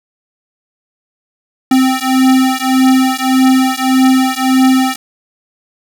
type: beating tone pair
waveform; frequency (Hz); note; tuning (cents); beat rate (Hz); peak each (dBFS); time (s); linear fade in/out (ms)
square; 260 / 261.7; C4 / C4; -11 / 0; 1.7; -12; 1.71-4.96; 5
effects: none